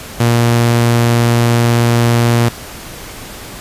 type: tone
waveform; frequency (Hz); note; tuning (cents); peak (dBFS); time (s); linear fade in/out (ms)
sawtooth; 118.1; A#2; +23; -5; 0.2-2.49; 5
effects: pink hiss -30 dBFS RMS until 3.6 s + resampled to 32000 Hz